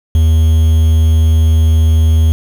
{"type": "tone with quantisation", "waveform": "triangle", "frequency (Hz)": 79.9, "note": "D#2", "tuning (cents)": 47, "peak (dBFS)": -4, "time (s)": [0.15, 2.32], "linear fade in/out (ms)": 0, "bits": 5, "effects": []}